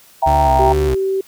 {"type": "chord", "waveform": "sine", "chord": "E diminished", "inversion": "none", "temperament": "equal", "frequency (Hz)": [659.3, 784, 932.3], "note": ["E5", "G5", "Bb5"], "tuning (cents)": [0, 0, 0], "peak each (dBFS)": [-18, -14, -16], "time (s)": [0.22, 0.73], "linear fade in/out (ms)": 10}
{"type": "tone with vibrato", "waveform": "35% pulse", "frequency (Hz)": 69.3, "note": "C#2", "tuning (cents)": 0, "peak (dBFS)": -15, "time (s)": [0.26, 0.95], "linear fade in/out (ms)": 10, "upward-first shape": "square", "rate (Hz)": 2.4, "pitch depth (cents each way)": 88}
{"type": "tone", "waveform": "sine", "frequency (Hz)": 385.2, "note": "G4", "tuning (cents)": -30, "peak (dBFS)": -15, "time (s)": [0.59, 1.21], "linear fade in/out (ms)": 5}
{"effects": ["white hiss -47 dBFS RMS until 1.27 s"]}